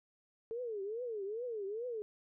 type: tone with vibrato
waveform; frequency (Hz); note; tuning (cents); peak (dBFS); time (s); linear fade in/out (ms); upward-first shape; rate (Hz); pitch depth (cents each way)
sine; 440; A4; 0; -37; 0.51-2.02; 0; triangle; 2.4; 250
effects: none